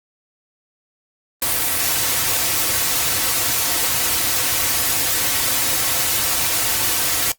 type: noise with comb filter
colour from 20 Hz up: white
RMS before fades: -19 dBFS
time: 1.42-7.32 s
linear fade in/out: 2 ms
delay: 4.9 ms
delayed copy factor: -0.6
effects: noise-tail reverb RT60 0.1 s tail -17 dB re dry + Opus 32 kbps